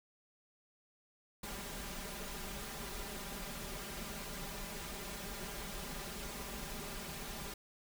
pink noise with comb filter, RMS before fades -44 dBFS, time 1.43-7.54 s, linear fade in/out 5 ms, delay 5 ms, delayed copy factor +0.8, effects none

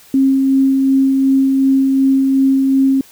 sine tone with tremolo, 268.8 Hz, C4, 47 cents sharp, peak -8 dBFS, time 0.14-3.01 s, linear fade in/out 2 ms, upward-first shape sine, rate 2.7 Hz, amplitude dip 25%, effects white hiss -44 dBFS RMS until 3.11 s

